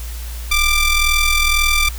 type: ring-modulated tone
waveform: sawtooth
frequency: 1181 Hz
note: D6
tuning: 9 cents sharp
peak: -6 dBFS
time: 0.51-1.89 s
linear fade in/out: 5 ms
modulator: 1160 Hz
effects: added 58 Hz sine -25 dBFS peak until 1.98 s + white hiss -36 dBFS RMS until 1.98 s